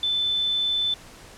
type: tone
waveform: sine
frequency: 3520 Hz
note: A7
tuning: in tune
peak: -21 dBFS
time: 0.03-0.94 s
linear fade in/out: 2 ms
effects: pink hiss -46 dBFS RMS until 1.37 s + low-pass 10000 Hz 12 dB/octave